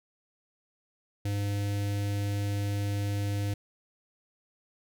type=tone with notch filter; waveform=square; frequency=101.4 Hz; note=G#2; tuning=41 cents flat; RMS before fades=-30 dBFS; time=1.25-3.54 s; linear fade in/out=5 ms; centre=1100 Hz; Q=1.1; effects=none